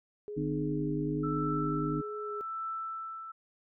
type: tone with vibrato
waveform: sine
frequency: 415.3 Hz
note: G#4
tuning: in tune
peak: -37 dBFS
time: 0.28-2.41 s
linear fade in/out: 0 ms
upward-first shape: triangle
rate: 1.2 Hz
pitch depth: 30 cents each way
type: harmonic tone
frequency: 50.6 Hz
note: G#1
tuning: 44 cents flat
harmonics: 1 / 3 / 5 / 6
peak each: -45 / -34 / -37 / -33 dBFS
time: 0.36-2.02 s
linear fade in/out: 20 ms
type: tone with tremolo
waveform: sine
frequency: 1325 Hz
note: E6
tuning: 9 cents sharp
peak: -33 dBFS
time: 1.23-3.32 s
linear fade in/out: 10 ms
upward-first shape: triangle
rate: 0.86 Hz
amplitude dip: 60%
effects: none